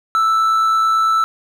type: tone with amplitude modulation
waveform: triangle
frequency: 1321 Hz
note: E6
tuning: 3 cents sharp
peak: -9 dBFS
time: 0.15-1.24 s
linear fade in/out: 0 ms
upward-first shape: sine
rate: 109 Hz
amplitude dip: 30%
effects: none